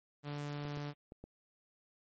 sawtooth tone, 145.7 Hz, D3, 13 cents flat, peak -35 dBFS, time 0.23-0.94 s, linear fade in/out 50 ms
clicks, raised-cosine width 2 ms, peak -35 dBFS, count 4, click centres 0.652 / 0.773 / 1.121 / 1.24 s
effects low-pass 7000 Hz 12 dB/octave + MP3 32 kbps

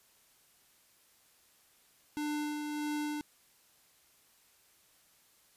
square tone with tremolo, 298.1 Hz, D4, 26 cents sharp, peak -33 dBFS, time 2.17-3.21 s, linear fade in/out 0 ms, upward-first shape sine, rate 1.6 Hz, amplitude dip 35%, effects white hiss -66 dBFS RMS until 5.56 s + resampled to 32000 Hz

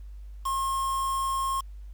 triangle tone with quantisation, 1073 Hz, C6, 43 cents sharp, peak -24 dBFS, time 0.45-1.61 s, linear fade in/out 10 ms, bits 6, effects added 50 Hz sine -39 dBFS peak until 1.93 s + pink hiss -68 dBFS RMS until 1.93 s

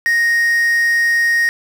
triangle tone with quantisation, 1864.7 Hz, A#6, in tune, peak -10 dBFS, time 0.06-1.49 s, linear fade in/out 0 ms, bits 5, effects none

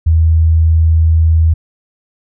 sine tone, 80.8 Hz, E2, 34 cents flat, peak -6 dBFS, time 0.06-1.54 s, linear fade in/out 10 ms, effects none

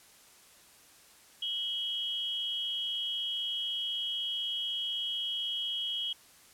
sine tone pair together, 2960 / 3262 Hz, F#7 / G#7, 0 / -32 cents, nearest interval major second, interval 168 cents, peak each -36 / -33 dBFS, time 1.42-6.13 s, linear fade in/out 5 ms, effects white hiss -58 dBFS RMS until 6.53 s + low-pass 12000 Hz 12 dB/octave

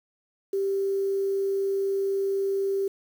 sine tone with quantisation, 392 Hz, G4, in tune, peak -23 dBFS, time 0.53-2.88 s, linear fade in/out 5 ms, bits 8, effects none

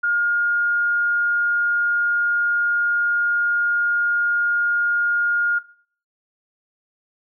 sine tone, 1420 Hz, F6, 28 cents sharp, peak -17 dBFS, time 0.03-5.59 s, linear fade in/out 10 ms, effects noise-tail reverb RT60 0.5 s tail -18 dB re dry

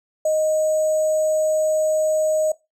sine tone with sample-and-hold, 622.3 Hz, D#5, in tune, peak -16 dBFS, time 0.25-2.52 s, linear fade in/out 5 ms, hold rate 7350 Hz, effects noise-tail reverb RT60 0.2 s tail -18 dB re dry + low-pass 12000 Hz 12 dB/octave

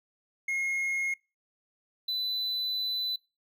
triangle tone pair in turn, 2154 / 3999 Hz, C7 / B7, +50 / +21 cents, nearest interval major seventh, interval 1071 cents, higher second, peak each -26 / -27 dBFS, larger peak first, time 0.48-1.14 / 2.08-3.16 s, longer second, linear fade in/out 5 ms, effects noise-tail reverb RT60 0.3 s tail -25 dB re dry

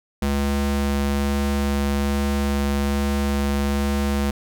square ring-modulated tone, 140.4 Hz, C#3, 22 cents sharp, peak -17 dBFS, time 0.22-4.31 s, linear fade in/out 5 ms, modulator 69.9 Hz, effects none

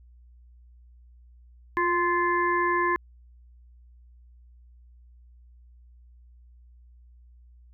harmonic tone with a mistuned harmonic, 347.2 Hz, F4, 10 cents flat, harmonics 1 / 3 / 5 / 6, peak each -27 / -24 / -28 / -35 dBFS, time 1.77-2.96 s, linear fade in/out 0 ms, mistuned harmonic 1, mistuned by +22 cents, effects added 60 Hz sine -50 dBFS peak until 7.73 s

